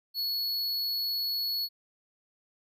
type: tone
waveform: square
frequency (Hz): 4382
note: C#8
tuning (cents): -21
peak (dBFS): -29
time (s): 0.14-1.69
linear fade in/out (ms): 50
effects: none